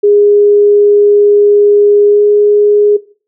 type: tone with pitch glide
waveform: sine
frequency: 411.3 to 414.6 Hz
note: G#4 to G#4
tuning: -17 to -3 cents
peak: -4 dBFS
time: 0.03-2.97 s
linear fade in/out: 10 ms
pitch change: +14 cents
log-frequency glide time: 2.06-2.23 s
effects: noise-tail reverb RT60 0.4 s tail -18 dB re dry